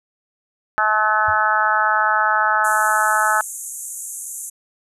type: harmonic tone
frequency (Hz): 214.7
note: A3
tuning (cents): -42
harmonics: 3 / 4 / 5 / 6 / 7 / 8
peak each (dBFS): -27 / -20 / -27 / -19 / -20 / -25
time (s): 0.78-3.41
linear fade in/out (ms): 0
type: tone with exponential decay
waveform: sine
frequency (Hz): 90.1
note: F#2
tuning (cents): -45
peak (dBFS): -25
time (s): 1.28-1.38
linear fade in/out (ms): 5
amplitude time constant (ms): 21
type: band-pass noise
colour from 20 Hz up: pink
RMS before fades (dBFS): -31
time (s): 2.64-4.5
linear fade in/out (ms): 10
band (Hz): 6500 to 12000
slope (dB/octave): 96
effects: none